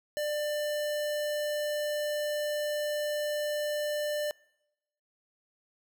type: tone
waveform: square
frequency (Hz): 595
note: D5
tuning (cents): +22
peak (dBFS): -30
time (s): 0.17-4.31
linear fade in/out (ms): 0
effects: noise-tail reverb RT60 0.9 s tail -26 dB re dry